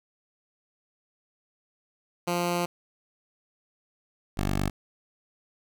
10% pulse tone pair in turn, 174.61 / 49 Hz, F3 / G1, 0 / 0 cents, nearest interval octave + minor seventh, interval 2200 cents, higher first, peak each -17 dBFS, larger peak neither, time 2.27-2.66 / 4.37-4.7 s, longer first, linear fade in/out 10 ms, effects none

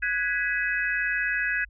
sine chord, G# minor seventh, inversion third, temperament equal with one note detuned, 1480 / 1661.2 / 1975.5 / 2543 Hz, F#6 / G#6 / B6 / D#7, 0 / 0 / 0 / +37 cents, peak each -31 / -26 / -31 / -32 dBFS, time 0.02-1.65 s, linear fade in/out 10 ms, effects added 50 Hz sine -47 dBFS peak until 1.69 s

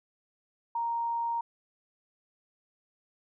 sine tone, 932.3 Hz, A#5, in tune, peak -28 dBFS, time 0.75-1.41 s, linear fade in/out 5 ms, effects none

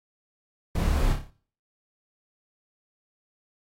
brown noise with echo, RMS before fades -25 dBFS, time 0.75-1.13 s, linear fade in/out 5 ms, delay 29 ms, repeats 6, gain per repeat -5 dB, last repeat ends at 1.304 s, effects noise-tail reverb RT60 0.5 s tail -20 dB re dry + AAC 48 kbps

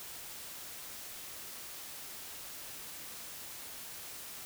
silence, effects white hiss -46 dBFS RMS until 4.45 s

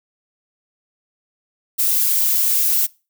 violet noise with flanger, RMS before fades -17 dBFS, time 1.78-2.87 s, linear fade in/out 20 ms, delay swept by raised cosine 2 to 7.9 ms, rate 1.2 Hz, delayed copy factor -0.5, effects noise-tail reverb RT60 0.3 s tail -23 dB re dry

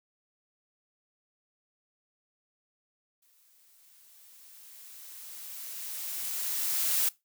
blue noise with exponential growth, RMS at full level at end -26 dBFS, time 3.22-7.09 s, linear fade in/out 5 ms, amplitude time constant 840 ms, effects noise-tail reverb RT60 0.2 s tail -20 dB re dry

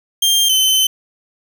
sawtooth tone pair in turn, 3189 / 3063 Hz, G7 / G7, +29 / -41 cents, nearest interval minor second, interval 70 cents, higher first, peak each -8 dBFS, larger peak neither, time 0.22-0.49 / 0.49-0.87 s, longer second, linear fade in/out 5 ms, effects none

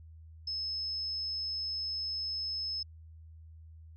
sine tone, 5200 Hz, E8, 24 cents flat, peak -33 dBFS, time 0.47-2.83 s, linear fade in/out 5 ms, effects added 80 Hz sine -49 dBFS peak until 3.96 s

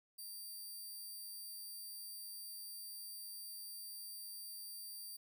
5% pulse tone, 4699 Hz, D8, in tune, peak -40 dBFS, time 0.18-5.17 s, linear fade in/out 10 ms, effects none

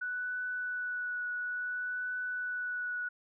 sine tone with vibrato, 1480 Hz, F#6, in tune, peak -33 dBFS, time 0.01-3.09 s, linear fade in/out 10 ms, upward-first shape triangle, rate 0.58 Hz, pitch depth 15 cents each way, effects none

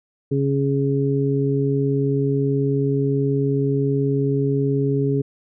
harmonic tone, 138.6 Hz, C#3, in tune, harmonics 1 / 2 / 3, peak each -20 / -23 / -22 dBFS, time 0.31-5.22 s, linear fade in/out 10 ms, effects none

